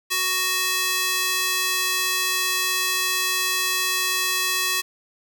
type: tone with high-pass filter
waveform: square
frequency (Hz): 371.4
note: F#4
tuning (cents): +7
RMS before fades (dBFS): -23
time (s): 0.1-4.82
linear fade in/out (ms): 20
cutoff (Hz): 2100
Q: 0.64
effects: none